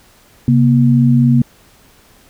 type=tone pair together; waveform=sine; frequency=133.8 / 237.7 Hz; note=C3 / A#3; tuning=+39 / +34 cents; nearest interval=minor seventh; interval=995 cents; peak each=-10 dBFS; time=0.48-1.42 s; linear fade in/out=2 ms; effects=pink hiss -48 dBFS RMS until 2.29 s